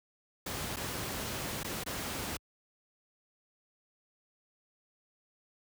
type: noise with dropouts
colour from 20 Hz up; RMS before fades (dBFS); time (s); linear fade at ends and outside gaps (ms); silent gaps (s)
pink; -37; 0.46-2.37; 5; 0.761-0.767 / 1.633-1.644 / 1.838-1.861
effects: high-pass 60 Hz 12 dB/octave